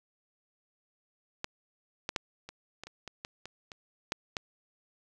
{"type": "clicks", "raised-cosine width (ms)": 0.2, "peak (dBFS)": [-16, -15, -12, -26, -24, -29, -24, -21, -25, -27, -13, -15], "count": 12, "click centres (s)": [1.444, 2.091, 2.162, 2.49, 2.836, 2.87, 3.077, 3.249, 3.456, 3.718, 4.121, 4.368], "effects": []}